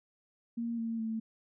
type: tone with pitch steps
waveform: sine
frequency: 233.1 / 227.9 / 222.8 Hz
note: A#3 / A#3 / A3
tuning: 0 / -39 / +22 cents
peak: -32 dBFS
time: 0.57-1.2 s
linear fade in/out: 10 ms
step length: 210 ms
effects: none